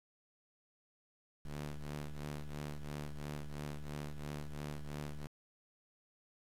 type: ring-modulated tone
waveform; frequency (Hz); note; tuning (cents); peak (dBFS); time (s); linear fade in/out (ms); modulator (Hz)
sawtooth; 73.42; D2; 0; -34; 1.45-5.27; 0; 74.9
effects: resampled to 32000 Hz + 10-bit